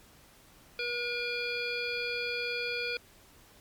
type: harmonic tone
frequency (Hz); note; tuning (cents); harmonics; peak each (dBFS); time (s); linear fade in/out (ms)
481.2; B4; -45; 1 / 3 / 5 / 7 / 9 / 10; -37 / -39 / -34 / -43 / -42 / -42; 0.79-2.97; 2
effects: pink hiss -58 dBFS RMS until 3.6 s + MP3 96 kbps